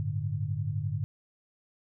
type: chord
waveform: sine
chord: G suspended second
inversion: none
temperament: equal with one note detuned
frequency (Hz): 98.4 / 110 / 146.83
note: G2 / A2 / D3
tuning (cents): +7 / 0 / 0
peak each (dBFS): -33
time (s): 0-1.04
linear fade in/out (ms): 0
effects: none